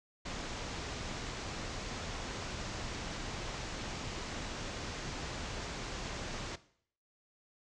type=low-pass noise; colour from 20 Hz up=pink; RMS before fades=-41 dBFS; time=0.25-6.56 s; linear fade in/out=10 ms; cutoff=7200 Hz; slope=48 dB/octave; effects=noise-tail reverb RT60 0.6 s tail -17 dB re dry